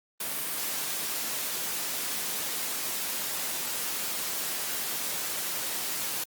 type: noise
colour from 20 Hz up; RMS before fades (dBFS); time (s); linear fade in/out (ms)
white; -32; 0.2-6.24; 5
effects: high-pass 150 Hz 12 dB/octave + Opus 32 kbps